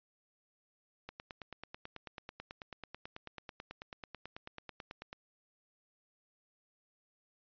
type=click train; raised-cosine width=0.3 ms; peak=-28 dBFS; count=38; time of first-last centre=1.09-5.129 s; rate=9.16 Hz; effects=resampled to 11025 Hz